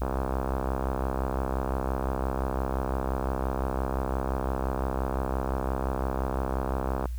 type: click train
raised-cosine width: 1 ms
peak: -15 dBFS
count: 464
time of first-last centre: 0.02-7.056 s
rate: 65.8 Hz
effects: added 60 Hz sine -30 dBFS peak until 7.18 s + white hiss -57 dBFS RMS until 7.18 s